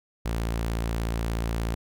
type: tone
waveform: sawtooth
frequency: 56.7 Hz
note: A#1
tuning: 47 cents flat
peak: -22 dBFS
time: 0.25-1.75 s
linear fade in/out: 10 ms
effects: none